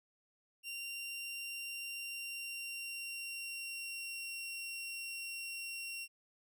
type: tone with pitch glide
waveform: sawtooth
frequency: 2767 to 2743 Hz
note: F7 to F7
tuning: -17 to -32 cents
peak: -38 dBFS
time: 0.63-6.08 s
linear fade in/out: 50 ms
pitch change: -15 cents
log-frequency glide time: 1.99-4.36 s
effects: none